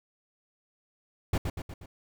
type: noise with echo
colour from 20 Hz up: brown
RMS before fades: -25 dBFS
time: 1.33-1.38 s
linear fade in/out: 5 ms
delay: 120 ms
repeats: 4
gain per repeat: -5 dB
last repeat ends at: 1.86 s
effects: none